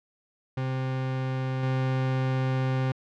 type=tone with level steps; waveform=40% pulse; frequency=130.81 Hz; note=C3; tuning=in tune; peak=-26 / -23 dBFS; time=0.57-2.92 s; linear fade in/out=5 ms; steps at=1.63 s; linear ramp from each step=2 ms; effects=low-pass 3000 Hz 12 dB/octave